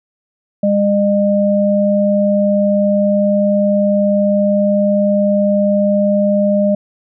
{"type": "tone pair together", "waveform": "sine", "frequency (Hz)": [202.6, 607.1], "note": ["G#3", "D#5"], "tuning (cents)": [-43, -43], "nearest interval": "octave + perfect fifth", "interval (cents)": 1900, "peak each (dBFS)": -13, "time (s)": [0.63, 6.75], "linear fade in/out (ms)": 5, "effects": []}